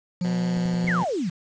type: tone with pitch glide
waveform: triangle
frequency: 178 to 175.45 Hz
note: F3 to F3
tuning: +33 to +8 cents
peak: -20 dBFS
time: 0.21-1.03 s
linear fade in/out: 5 ms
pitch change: -25 cents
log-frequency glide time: 0.36-0.76 s
type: tone with vibrato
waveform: 10% pulse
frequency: 122.6 Hz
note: B2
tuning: 12 cents flat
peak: -24 dBFS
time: 0.24-1.05 s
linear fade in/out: 10 ms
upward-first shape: square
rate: 5.2 Hz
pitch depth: 11 cents each way
type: clicks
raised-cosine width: 3 ms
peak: -25 dBFS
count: 5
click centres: 0.571 / 0.657 / 0.741 / 0.844 / 0.889 s
type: exponential sweep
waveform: sine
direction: down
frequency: 2292 to 155 Hz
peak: -23 dBFS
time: 0.87-1.3 s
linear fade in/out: 10 ms
effects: resampled to 16000 Hz + 7-bit